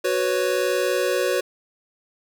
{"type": "chord", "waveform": "square", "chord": "F# suspended fourth", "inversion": "none", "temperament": "equal", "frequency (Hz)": [370, 493.9, 554.4], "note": ["F#4", "B4", "C#5"], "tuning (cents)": [0, 0, 0], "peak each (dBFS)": -25, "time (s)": [0.04, 1.41], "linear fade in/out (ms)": 10, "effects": []}